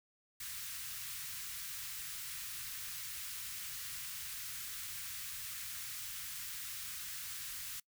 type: band-stop noise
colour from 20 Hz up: white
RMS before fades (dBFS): -44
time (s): 0.4-7.8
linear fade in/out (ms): 5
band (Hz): 150 to 1300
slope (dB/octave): 24
effects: noise-tail reverb RT60 0.1 s tail -24 dB re dry